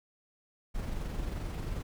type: noise with amplitude modulation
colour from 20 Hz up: brown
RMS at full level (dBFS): -34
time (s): 0.74-1.83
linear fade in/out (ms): 20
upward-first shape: sine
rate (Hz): 22.6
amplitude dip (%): 35
effects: none